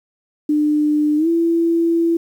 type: tone with pitch glide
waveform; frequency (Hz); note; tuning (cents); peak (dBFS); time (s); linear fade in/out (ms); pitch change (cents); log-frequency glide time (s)
sine; 299.7 to 334.5; D4 to E4; +35 to +25; -13; 0.49-2.17; 5; +190; 1.17-1.28
effects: 8-bit